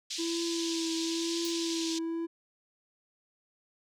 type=band-pass noise; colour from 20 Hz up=pink; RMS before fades=-37 dBFS; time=0.1-1.99 s; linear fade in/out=10 ms; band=3300 to 6600 Hz; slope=24 dB/octave
type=tone with vibrato; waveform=triangle; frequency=332.1 Hz; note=E4; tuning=13 cents sharp; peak=-29 dBFS; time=0.18-2.27 s; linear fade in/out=20 ms; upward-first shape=triangle; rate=1 Hz; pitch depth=29 cents each way
type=noise with exponential decay; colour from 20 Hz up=violet; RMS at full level=-40 dBFS; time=1.45-1.56 s; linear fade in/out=0 ms; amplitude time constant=23 ms
effects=none